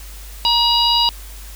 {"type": "harmonic tone with a mistuned harmonic", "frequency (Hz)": 962, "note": "B5", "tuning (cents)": -46, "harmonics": [1, 3, 4, 5], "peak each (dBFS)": [-18, -18, -18, -18], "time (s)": [0.45, 1.09], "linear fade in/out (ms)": 0, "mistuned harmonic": 1, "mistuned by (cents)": -36, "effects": ["added 50 Hz sine -33 dBFS peak until 1.55 s", "white hiss -40 dBFS RMS until 1.55 s"]}